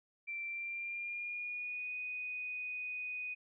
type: tone with pitch glide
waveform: sine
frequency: 2349 to 2487 Hz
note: D7 to D#7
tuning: 0 to -1 cents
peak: -38 dBFS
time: 0.27-3.35 s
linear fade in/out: 20 ms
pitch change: +99 cents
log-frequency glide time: 0.46-1.96 s
effects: none